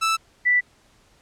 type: tone pair in turn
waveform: sawtooth / sine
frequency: 1318.5 / 1972.6 Hz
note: E6 / B6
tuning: 0 / -3 cents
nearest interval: perfect fifth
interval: 697 cents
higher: second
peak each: -15 dBFS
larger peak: neither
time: 0.01-0.17 / 0.45-0.61 s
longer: neither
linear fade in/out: 20 ms
effects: pink hiss -58 dBFS RMS until 1.21 s + low-pass 9000 Hz 12 dB/octave